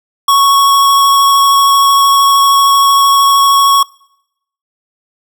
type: tone with vibrato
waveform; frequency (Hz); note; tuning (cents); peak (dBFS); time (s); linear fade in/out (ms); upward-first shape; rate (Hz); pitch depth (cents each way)
square; 1109; C#6; 0; -6; 0.28-3.83; 5; sine; 13; 10
effects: noise-tail reverb RT60 0.8 s tail -25 dB re dry